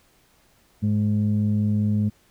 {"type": "tone pair together", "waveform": "sine", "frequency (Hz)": [105, 210], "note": ["G#2", "G#3"], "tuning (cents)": [19, 19], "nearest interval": "octave", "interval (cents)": 1200, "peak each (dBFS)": -20, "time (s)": [0.82, 2.1], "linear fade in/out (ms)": 20, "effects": ["tanh soft clip ceiling -14 dBFS", "pink hiss -60 dBFS RMS until 2.3 s"]}